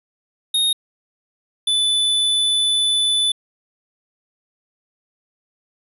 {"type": "tone pair in turn", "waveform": "square", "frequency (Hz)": [3718, 3493], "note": ["A#7", "A7"], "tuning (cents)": [-5, -13], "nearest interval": "minor second", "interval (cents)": 108, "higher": "first", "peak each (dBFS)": [-16, -16], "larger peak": "neither", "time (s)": [[0.54, 0.73], [1.67, 3.32]], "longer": "second", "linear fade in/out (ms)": 5, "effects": ["resampled to 32000 Hz"]}